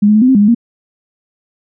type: tone with pitch steps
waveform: sine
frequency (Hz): 205.8 / 211.3 / 215.5 / 253.8 / 263.9 / 203.7 / 206.7 / 234.9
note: G#3 / G#3 / A3 / B3 / C4 / G#3 / G#3 / A#3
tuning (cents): -16 / +30 / -36 / +47 / +15 / -33 / -8 / +13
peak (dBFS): -5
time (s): 0.02-0.548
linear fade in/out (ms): 10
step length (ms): 66
effects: none